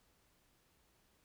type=silence; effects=pink hiss -73 dBFS RMS until 1.24 s